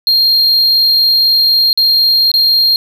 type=tone with dropouts; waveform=triangle; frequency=4214 Hz; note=C8; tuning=12 cents sharp; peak=-6 dBFS; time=0.07-2.76 s; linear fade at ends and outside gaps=1 ms; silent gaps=1.73-1.775 / 2.316-2.339 s; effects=none